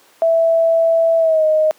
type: tone with pitch glide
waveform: sine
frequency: 659.3 to 622.3 Hz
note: E5 to D#5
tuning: 0 to 0 cents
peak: -10 dBFS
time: 0.22-1.71 s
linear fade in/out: 0 ms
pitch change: -100 cents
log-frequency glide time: 1.18-1.45 s
effects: pink hiss -50 dBFS RMS until 1.78 s + high-pass 400 Hz 12 dB/octave